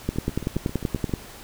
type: two click trains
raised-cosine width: 3 ms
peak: -20 / -10 dBFS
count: 8 / 12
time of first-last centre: 0.16-1.095 / 0.09-1.138 s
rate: 7.49 / 10.5 Hz
effects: pink hiss -43 dBFS RMS until 1.43 s